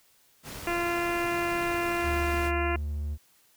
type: noise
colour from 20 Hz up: pink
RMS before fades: -40 dBFS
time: 0.43-2.52 s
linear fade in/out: 50 ms
type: harmonic tone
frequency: 345.1 Hz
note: F4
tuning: 21 cents flat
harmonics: 1 / 2 / 3 / 4 / 5 / 6 / 7 / 8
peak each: -30 / -33 / -35 / -36 / -37 / -38 / -38 / -39 dBFS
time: 0.67-2.76 s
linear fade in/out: 2 ms
type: tone with pitch glide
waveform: triangle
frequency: 73.42 to 73.93 Hz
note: D2 to D2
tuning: 0 to +12 cents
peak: -27 dBFS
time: 2.01-3.18 s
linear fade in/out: 50 ms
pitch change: +12 cents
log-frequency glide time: 2.44-2.99 s
effects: white hiss -63 dBFS RMS until 3.56 s